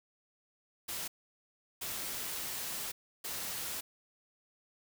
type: noise bursts at uneven times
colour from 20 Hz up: white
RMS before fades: -39 dBFS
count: 3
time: 0.88-1.08 / 1.81-2.92 / 3.24-3.81 s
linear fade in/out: 10 ms
effects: none